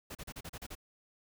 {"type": "noise bursts", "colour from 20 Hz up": "pink", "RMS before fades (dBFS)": -44, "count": 8, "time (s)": [0.1, 0.753], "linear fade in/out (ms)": 10, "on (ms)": 51, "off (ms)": 35, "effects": []}